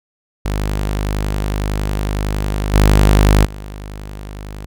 sawtooth tone with level steps, 50.9 Hz, G#1, 34 cents flat, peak -13 / -4 / -24 dBFS, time 0.45-4.66 s, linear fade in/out 5 ms, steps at 2.73 / 3.44 s, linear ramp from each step 20 ms, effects none

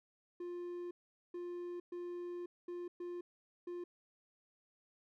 triangle tone bursts at uneven times, 351.5 Hz, F4, 11 cents sharp, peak -39 dBFS, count 6, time 0.4-0.91 / 1.34-1.8 / 1.92-2.46 / 2.68-2.88 / 3-3.21 / 3.67-3.84 s, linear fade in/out 5 ms, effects none

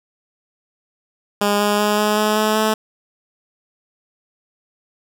10% pulse tone with pitch steps, 204.7 / 206.7 / 208.8 / 210.8 / 212.9 / 215 / 217.1 Hz, G#3 / G#3 / G#3 / G#3 / G#3 / A3 / A3, -25 / -8 / +10 / +26 / +43 / -40 / -23 cents, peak -7 dBFS, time 1.41-2.74 s, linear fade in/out 5 ms, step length 190 ms, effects none

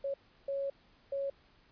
sine tone bursts at uneven times, 553 Hz, C#5, 4 cents flat, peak -32 dBFS, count 3, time 0.04-0.14 / 0.48-0.7 / 1.12-1.3 s, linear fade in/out 5 ms, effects pink hiss -65 dBFS RMS until 1.71 s + resampled to 11025 Hz

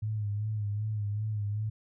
sine tone with vibrato, 105.4 Hz, G#2, 26 cents sharp, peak -29 dBFS, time 0.02-1.7 s, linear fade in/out 10 ms, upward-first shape sine, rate 2.6 Hz, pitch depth 54 cents each way, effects none

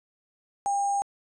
sine tone with sample-and-hold, 800 Hz, G5, 35 cents sharp, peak -23 dBFS, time 0.66-1.02 s, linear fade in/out 0 ms, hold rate 7350 Hz, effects resampled to 22050 Hz

